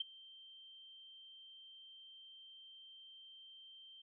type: tone with ADSR envelope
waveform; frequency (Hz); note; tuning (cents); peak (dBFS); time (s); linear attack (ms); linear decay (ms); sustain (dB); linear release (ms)
sine; 3136; G7; 0; -33; 0-4.02; 7; 17; -22; 7
effects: none